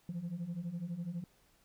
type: beating tone pair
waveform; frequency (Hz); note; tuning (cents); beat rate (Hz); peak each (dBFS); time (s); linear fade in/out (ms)
sine; 164.81 / 176.81; E3 / F3; 0 / +22; 12; -40 / -37; 0.09-1.24; 2
effects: tanh soft clip ceiling -34 dBFS + pink hiss -69 dBFS RMS until 1.64 s